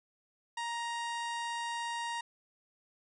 harmonic tone, 937 Hz, A#5, 9 cents sharp, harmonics 1 / 2 / 3 / 4 / 5 / 6 / 7 / 8 / 9 / 10, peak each -36 / -41 / -46 / -47 / -53 / -53 / -57 / -54 / -56 / -56 dBFS, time 0.57-2.21 s, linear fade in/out 5 ms, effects none

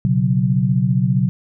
sine chord, B suspended second, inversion none, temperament equal, 123.47 / 138.59 / 185 Hz, B2 / C#3 / F#3, 0 / 0 / 0 cents, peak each -18 dBFS, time 0.05-1.29 s, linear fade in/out 0 ms, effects none

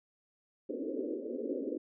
pink band-pass noise, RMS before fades -37 dBFS, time 0.69-1.78 s, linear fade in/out 10 ms, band 240 to 550 Hz, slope 96 dB/octave, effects none

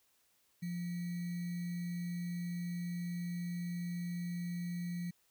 sine tone with sample-and-hold, 174.61 Hz, F3, in tune, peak -36 dBFS, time 0.62-5.11 s, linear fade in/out 10 ms, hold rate 2100 Hz, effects white hiss -73 dBFS RMS until 5.3 s

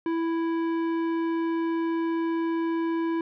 triangle tone with tanh clipping, 330.5 Hz, E4, 5 cents sharp, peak -26 dBFS, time 0.06-3.21 s, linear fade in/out 2 ms, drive 17 dB, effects none

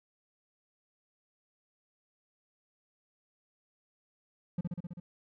triangle tone with echo, 174.61 Hz, F3, in tune, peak -27 dBFS, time 4.58-4.61 s, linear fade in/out 5 ms, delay 65 ms, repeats 6, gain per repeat -2 dB, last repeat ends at 5 s, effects none

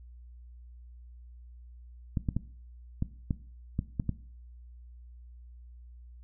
clicks, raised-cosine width 5 ms, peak -16 dBFS, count 8, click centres 2.172 / 2.288 / 2.366 / 3.024 / 3.308 / 3.791 / 3.998 / 4.093 s, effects noise-tail reverb RT60 0.5 s tail -18 dB re dry + added 60 Hz sine -47 dBFS peak until 6.23 s

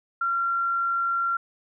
sine tone, 1373 Hz, F6, 30 cents flat, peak -22 dBFS, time 0.21-1.37 s, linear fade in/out 5 ms, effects none

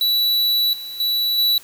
square tone with level steps, 3939 Hz, B7, 5 cents flat, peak -16 / -30 / -18 / -15 dBFS, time 0.01-1.58 s, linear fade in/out 2 ms, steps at 0.73 / 1 / 1.38 s, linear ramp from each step 2 ms, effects white hiss -45 dBFS RMS until 1.63 s

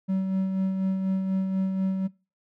triangle tone with tremolo, 190.4 Hz, F#3, 50 cents sharp, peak -20 dBFS, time 0.08-2.08 s, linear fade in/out 20 ms, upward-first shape sine, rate 4.1 Hz, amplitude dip 40%, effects noise-tail reverb RT60 0.3 s tail -22 dB re dry

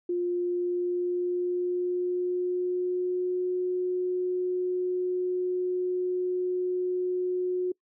sine tone with pitch glide, 352.6 to 363.4 Hz, F4 to F#4, +17 to -31 cents, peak -25 dBFS, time 0.09-7.72 s, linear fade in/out 5 ms, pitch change +52 cents, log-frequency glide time 0.24-3.49 s, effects noise-tail reverb RT60 0.1 s tail -25 dB re dry

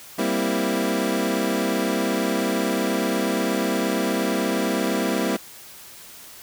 25% pulse chord, C dominant seventh, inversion second, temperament equal, 196 / 233.1 / 261.6 / 329.6 Hz, G3 / Bb3 / C4 / E4, 0 / 0 / 0 / 0 cents, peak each -23 dBFS, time 0.18-5.37 s, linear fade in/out 10 ms, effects white hiss -43 dBFS RMS until 6.42 s

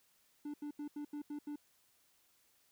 triangle tone bursts, 293.7 Hz, D4, in tune, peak -38 dBFS, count 7, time 0.45-1.559 s, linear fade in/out 5 ms, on 89 ms, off 81 ms, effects white hiss -72 dBFS RMS until 2.71 s

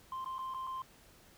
sine tone with dropouts, 1046.5 Hz, C6, in tune, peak -35 dBFS, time 0.12-0.82 s, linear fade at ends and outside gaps 2 ms, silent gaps 0.245-0.259 / 0.383-0.39 / 0.539-0.545 / 0.669-0.672 s, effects tanh soft clip ceiling -36 dBFS + pink hiss -61 dBFS RMS until 1.37 s

